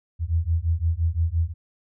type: beating tone pair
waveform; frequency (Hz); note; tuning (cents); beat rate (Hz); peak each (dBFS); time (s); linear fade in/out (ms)
sine; 80.2 / 86; E2 / F2; -47 / -26; 5.8; -23; 0.19-1.54; 50
effects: none